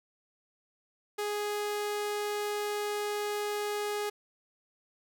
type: tone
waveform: sawtooth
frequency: 415.3 Hz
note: G#4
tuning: in tune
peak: -27 dBFS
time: 1.18-4.1 s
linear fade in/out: 10 ms
effects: none